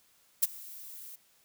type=noise with ADSR envelope; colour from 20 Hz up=violet; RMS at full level=-22 dBFS; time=0.42-1.16 s; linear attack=14 ms; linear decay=26 ms; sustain=-24 dB; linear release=11 ms; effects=white hiss -66 dBFS RMS until 1.44 s